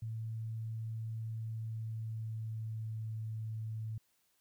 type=tone with pitch glide; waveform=sine; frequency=111.9 to 110.3 Hz; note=A2 to A2; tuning=+30 to +5 cents; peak=-37 dBFS; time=0.02-3.98 s; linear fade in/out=5 ms; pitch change=-25 cents; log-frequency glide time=1.32-3.12 s; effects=white hiss -75 dBFS RMS until 4.4 s